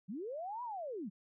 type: linear two-way sweep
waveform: sine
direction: up then down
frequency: 164.4 to 1000 to 164.4 Hz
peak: -39 dBFS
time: 0.08-1.1 s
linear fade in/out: 20 ms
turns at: 0.63 s
effects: none